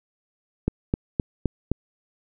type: click train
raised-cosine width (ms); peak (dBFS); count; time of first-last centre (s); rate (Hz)
3; -8; 5; 0.68-1.716; 3.86
effects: none